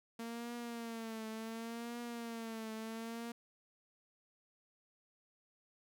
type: tone with vibrato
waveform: sawtooth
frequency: 229.1 Hz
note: A#3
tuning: 30 cents flat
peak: -38 dBFS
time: 0.19-3.32 s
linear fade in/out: 5 ms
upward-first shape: triangle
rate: 0.69 Hz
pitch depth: 77 cents each way
effects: none